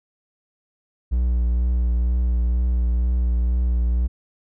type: tone with vibrato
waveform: triangle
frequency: 60.2 Hz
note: B1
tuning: 44 cents flat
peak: -15 dBFS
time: 1.11-4.08 s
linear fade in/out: 20 ms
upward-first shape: triangle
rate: 2.1 Hz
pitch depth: 35 cents each way
effects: none